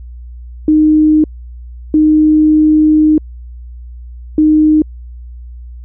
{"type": "tone bursts at uneven times", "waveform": "sine", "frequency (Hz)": 307.9, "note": "D#4", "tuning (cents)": -18, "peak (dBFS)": -5, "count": 3, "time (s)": [[0.68, 1.24], [1.94, 3.18], [4.38, 4.82]], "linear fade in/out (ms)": 2, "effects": ["added 60 Hz sine -27 dBFS peak until 5.84 s"]}